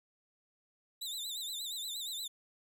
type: tone with vibrato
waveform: sawtooth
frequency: 3770 Hz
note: A#7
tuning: 19 cents sharp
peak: -35 dBFS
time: 1.01-2.28 s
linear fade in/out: 10 ms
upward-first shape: sine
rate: 8.5 Hz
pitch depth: 120 cents each way
effects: none